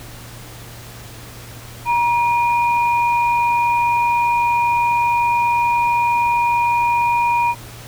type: tone pair together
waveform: sine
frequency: 950 / 2432 Hz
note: A#5 / D#7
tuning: +33 / -40 cents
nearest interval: octave + major third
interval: 1627 cents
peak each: -14 / -23 dBFS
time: 1.85-7.55 s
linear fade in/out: 50 ms
effects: added 117 Hz sine -38 dBFS peak until 7.87 s + pink hiss -38 dBFS RMS until 7.87 s